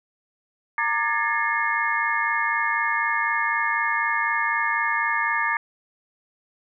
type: tone cluster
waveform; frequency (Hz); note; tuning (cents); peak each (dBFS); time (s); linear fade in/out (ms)
sine; 923 / 1190 / 1691 / 1795 / 2153; A#5 / D6 / G#6 / A6 / C7; -17 / +22 / +31 / +34 / +49; -27; 0.78-5.57; 2
effects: none